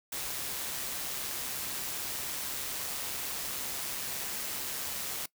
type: noise with amplitude modulation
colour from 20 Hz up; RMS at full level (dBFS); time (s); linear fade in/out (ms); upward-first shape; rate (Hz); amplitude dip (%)
white; -35; 0.12-5.26; 5; sine; 137; 30
effects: noise-tail reverb RT60 0.1 s tail -22 dB re dry